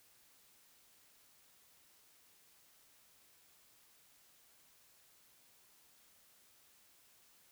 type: silence
effects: white hiss -67 dBFS RMS until 7.51 s